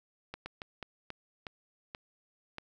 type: slowing click train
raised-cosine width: 0.3 ms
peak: -24 dBFS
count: 8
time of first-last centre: 0.34-2.583 s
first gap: 120 ms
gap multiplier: 1.32
effects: none